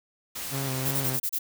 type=noise; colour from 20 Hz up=white; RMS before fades=-35 dBFS; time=0.35-1.16 s; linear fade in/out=10 ms
type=tone with vibrato; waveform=sawtooth; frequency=133.7 Hz; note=C3; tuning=38 cents sharp; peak=-25 dBFS; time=0.5-1.2 s; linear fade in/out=50 ms; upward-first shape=square; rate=2.8 Hz; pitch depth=38 cents each way
type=noise bursts; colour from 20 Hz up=violet; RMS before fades=-28 dBFS; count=6; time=0.85-1.389 s; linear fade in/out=10 ms; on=64 ms; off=31 ms
effects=none